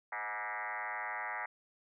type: tone with frequency modulation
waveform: sine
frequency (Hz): 1401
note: F6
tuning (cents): +5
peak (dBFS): -36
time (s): 0.12-1.46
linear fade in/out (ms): 5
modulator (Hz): 110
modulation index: 6.2
effects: none